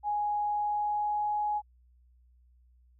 sine tone with pitch glide, 831 to 836.8 Hz, G#5 to G#5, +1 to +13 cents, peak -27 dBFS, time 0.03-1.62 s, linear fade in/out 50 ms, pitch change +12 cents, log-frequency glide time 0.44-1.32 s, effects added 61 Hz sine -59 dBFS peak until 2.99 s

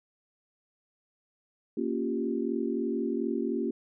sine chord, G half-diminished seventh, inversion first, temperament equal, 233.1 / 277.2 / 349.2 / 392 Hz, Bb3 / Db4 / F4 / G4, 0 / 0 / 0 / 0 cents, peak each -32 / -33 / -33 / -34 dBFS, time 1.77-3.71 s, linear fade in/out 5 ms, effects none

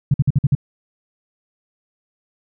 sine tone bursts, 138.59 Hz, C#3, in tune, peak -10 dBFS, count 6, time 0.11-0.551 s, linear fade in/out 5 ms, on 31 ms, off 51 ms, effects none

